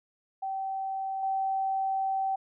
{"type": "tone with level steps", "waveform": "sine", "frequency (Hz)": 772, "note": "G5", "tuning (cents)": -27, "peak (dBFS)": [-30, -26], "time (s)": [0.42, 2.36], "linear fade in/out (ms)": 10, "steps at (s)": 1.23, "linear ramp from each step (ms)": 2, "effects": []}